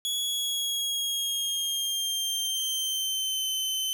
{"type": "tone with pitch glide", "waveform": "sawtooth", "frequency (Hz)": [3364, 3067], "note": ["G#7", "G7"], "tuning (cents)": [22, -38], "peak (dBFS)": -24, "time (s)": [0.05, 3.93], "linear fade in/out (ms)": 0, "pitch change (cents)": -160, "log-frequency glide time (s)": [0.19, 3.47], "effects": []}